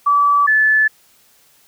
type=tone pair in turn; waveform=sine; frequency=1152 / 1736.6 Hz; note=D6 / A6; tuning=-34 / -23 cents; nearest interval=perfect fifth; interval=711 cents; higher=second; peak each=-10 dBFS; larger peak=neither; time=0.06-0.47 / 0.47-0.88 s; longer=neither; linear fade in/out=10 ms; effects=white hiss -53 dBFS RMS until 1.67 s